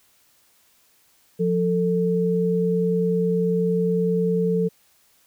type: tone pair together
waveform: sine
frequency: 176.5 / 444.8 Hz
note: F3 / A4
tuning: +19 / +19 cents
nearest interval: octave + major third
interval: 1600 cents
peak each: -21 dBFS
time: 1.39-4.69 s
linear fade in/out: 20 ms
effects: white hiss -60 dBFS RMS until 5.26 s